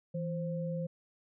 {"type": "tone pair together", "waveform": "sine", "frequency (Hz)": [164.84, 525], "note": ["E3", "C5"], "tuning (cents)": [0, 6], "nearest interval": "octave + minor sixth", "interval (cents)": 2006, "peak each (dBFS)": [-34, -38], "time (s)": [0.14, 0.87], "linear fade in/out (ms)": 10, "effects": []}